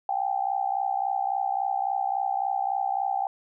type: tone with amplitude modulation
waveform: sine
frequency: 784 Hz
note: G5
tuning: in tune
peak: -20 dBFS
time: 0.09-3.27 s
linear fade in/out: 2 ms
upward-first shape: sine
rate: 63.6 Hz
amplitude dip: 90%
effects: none